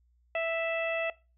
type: harmonic tone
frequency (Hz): 659.3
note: E5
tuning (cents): 0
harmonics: 1 / 2 / 3 / 4 / 5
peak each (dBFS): -29 / -41 / -37 / -35 / -49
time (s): 0.35-1.1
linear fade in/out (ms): 2
effects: noise-tail reverb RT60 0.3 s tail -21 dB re dry + added 60 Hz sine -64 dBFS peak until 1.37 s